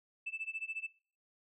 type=tone with tremolo; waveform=sine; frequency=2637 Hz; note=E7; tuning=in tune; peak=-34 dBFS; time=0.26-0.87 s; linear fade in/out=10 ms; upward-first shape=sine; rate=14 Hz; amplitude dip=100%; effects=noise-tail reverb RT60 0.4 s tail -20 dB re dry + tanh soft clip ceiling -31 dBFS